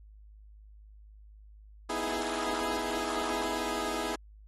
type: chord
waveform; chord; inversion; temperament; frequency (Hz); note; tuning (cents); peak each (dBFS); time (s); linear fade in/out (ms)
15% pulse; E major seventh; second; equal; 246.9 / 311.1 / 329.6 / 415.3; B3 / D#4 / E4 / G#4; 0 / 0 / 0 / 0; -33 / -32 / -30 / -29; 1.89-4.16; 10
effects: added 52 Hz sine -50 dBFS peak until 4.47 s + AAC 32 kbps